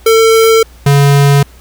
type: tone pair in turn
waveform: square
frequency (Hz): 448.7 / 141.33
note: A4 / C#3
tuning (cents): +34 / +34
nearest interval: octave + minor sixth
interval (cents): 2000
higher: first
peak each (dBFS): -5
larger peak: neither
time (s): 0.06-0.63 / 0.86-1.43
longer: neither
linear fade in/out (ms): 5
effects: added 60 Hz sine -36 dBFS peak until 1.6 s + pink hiss -43 dBFS RMS until 1.6 s